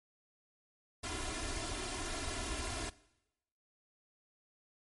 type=noise with comb filter; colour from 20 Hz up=pink; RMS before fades=-39 dBFS; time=1.03-2.9 s; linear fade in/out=10 ms; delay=2.9 ms; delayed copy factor=+1; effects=noise-tail reverb RT60 0.9 s tail -20 dB re dry + MP3 48 kbps